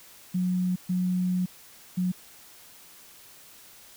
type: tone bursts at uneven times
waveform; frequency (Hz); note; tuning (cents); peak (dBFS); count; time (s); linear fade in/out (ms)
sine; 182; F#3; -28; -23; 3; 0.34-0.76 / 0.89-1.46 / 1.97-2.12; 10
effects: white hiss -51 dBFS RMS until 3.96 s